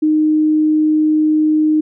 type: tone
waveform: sine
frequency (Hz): 308.3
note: D#4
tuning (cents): -16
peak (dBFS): -10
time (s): 0.02-1.81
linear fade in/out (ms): 10
effects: none